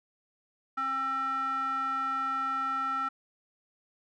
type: tone with band-pass filter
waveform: square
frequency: 267.4 Hz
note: C4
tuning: 38 cents sharp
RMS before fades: -31 dBFS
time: 0.77-3.09 s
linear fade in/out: 10 ms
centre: 1300 Hz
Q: 6.7
effects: none